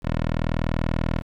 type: tone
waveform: 10% pulse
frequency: 40.28 Hz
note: E1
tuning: 39 cents flat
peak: -14 dBFS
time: 0.02-1.23 s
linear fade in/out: 50 ms
effects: low-pass 3000 Hz 12 dB/octave + 8-bit